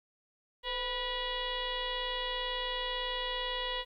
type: tone with frequency modulation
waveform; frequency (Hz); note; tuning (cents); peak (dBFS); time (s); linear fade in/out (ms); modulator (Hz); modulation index
sine; 1945; B6; -27; -32; 0.63-3.85; 50; 479; 3.6
effects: 12-bit

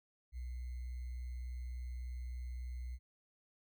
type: tone with sample-and-hold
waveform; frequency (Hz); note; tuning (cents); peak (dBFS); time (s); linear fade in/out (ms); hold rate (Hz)
sine; 61.74; B1; 0; -40; 0.32-2.99; 50; 2100
effects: none

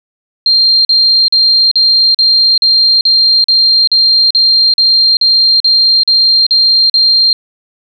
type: tone bursts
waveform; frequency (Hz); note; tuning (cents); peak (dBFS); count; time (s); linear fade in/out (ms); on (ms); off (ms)
sine; 4186; C8; 0; -5; 16; 0.46-7.33; 2; 390; 42
effects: none

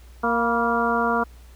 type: harmonic tone with a mistuned harmonic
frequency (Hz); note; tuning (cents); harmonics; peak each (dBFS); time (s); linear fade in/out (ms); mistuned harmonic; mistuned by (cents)
233.1; A#3; 0; 1 / 2 / 3 / 4 / 5 / 6; -26 / -26 / -26 / -26 / -26 / -26; 0.23-1.24; 10; 4; +61
effects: added 60 Hz sine -43 dBFS peak until 1.55 s + pink hiss -55 dBFS RMS until 1.55 s

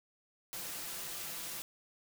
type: noise with comb filter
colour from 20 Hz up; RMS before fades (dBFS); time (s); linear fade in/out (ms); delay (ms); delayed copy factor
white; -42; 0.53-1.62; 0; 5.9; +0.5
effects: none

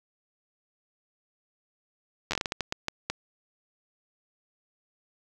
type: slowing click train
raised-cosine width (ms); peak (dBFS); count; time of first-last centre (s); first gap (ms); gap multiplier
0.2; -11; 12; 2.31-3.1; 10; 1.36
effects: none

